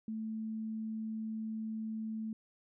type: tone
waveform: sine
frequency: 220 Hz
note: A3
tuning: in tune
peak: -36 dBFS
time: 0.08-2.33 s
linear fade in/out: 2 ms
effects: none